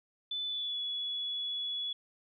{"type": "tone with pitch glide", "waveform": "sine", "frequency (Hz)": [3500, 3394], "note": ["A7", "G#7"], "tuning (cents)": [-10, 37], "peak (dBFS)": -33, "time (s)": [0.31, 1.93], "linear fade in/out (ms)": 5, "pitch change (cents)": -53, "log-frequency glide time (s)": [0.46, 0.81], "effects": []}